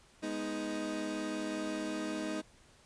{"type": "chord", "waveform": "30% pulse", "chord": "G# minor", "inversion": "none", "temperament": "equal with one note detuned", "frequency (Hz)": [207.7, 246.9, 312.2], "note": ["G#3", "B3", "D#4"], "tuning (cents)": [0, 0, 6], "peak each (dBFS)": [-39, -40, -34], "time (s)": [0.22, 2.42], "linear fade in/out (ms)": 20, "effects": ["pink hiss -62 dBFS RMS until 2.85 s", "resampled to 22050 Hz"]}